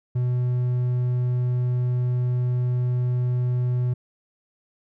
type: tone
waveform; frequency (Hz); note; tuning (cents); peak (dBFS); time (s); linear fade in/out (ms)
triangle; 124; B2; +7; -18; 0.15-3.94; 10
effects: none